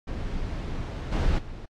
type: noise with level steps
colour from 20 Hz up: brown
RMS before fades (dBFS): -31 / -23 / -38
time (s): 0.07-1.66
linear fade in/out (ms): 10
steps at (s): 1.12 / 1.38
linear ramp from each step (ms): 10
effects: low-pass 5000 Hz 12 dB/octave + AAC 64 kbps